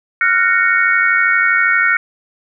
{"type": "chord", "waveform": "sine", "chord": "Gb major seventh", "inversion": "third", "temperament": "just", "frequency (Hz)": [1387.5, 1480, 1850, 2220], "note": ["F6", "Gb6", "Bb6", "Db7"], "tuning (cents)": [-12, 0, -14, 2], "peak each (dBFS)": -16, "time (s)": [0.21, 1.97], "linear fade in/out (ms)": 2, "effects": []}